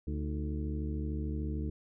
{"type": "harmonic tone with a mistuned harmonic", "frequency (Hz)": 73.42, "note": "D2", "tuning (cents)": 0, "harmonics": [1, 2, 3, 4, 5, 6], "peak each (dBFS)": [-34, -40, -41, -41, -50, -48], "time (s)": [0.07, 1.7], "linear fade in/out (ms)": 5, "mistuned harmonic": 4, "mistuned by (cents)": 93, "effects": []}